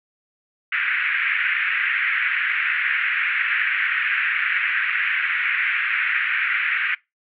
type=band-pass noise; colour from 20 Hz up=pink; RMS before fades=-22 dBFS; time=0.72-6.95 s; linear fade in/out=5 ms; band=1500 to 2500 Hz; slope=48 dB/octave; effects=noise-tail reverb RT60 0.2 s tail -22 dB re dry